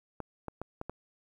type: clicks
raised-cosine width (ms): 1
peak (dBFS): -23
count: 5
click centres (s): 0.203 / 0.483 / 0.616 / 0.814 / 0.896
effects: 10-bit